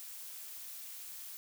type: noise with amplitude modulation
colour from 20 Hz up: blue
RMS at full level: -44 dBFS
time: 0-1.37 s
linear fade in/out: 0 ms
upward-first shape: sine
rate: 285 Hz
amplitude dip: 60%
effects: none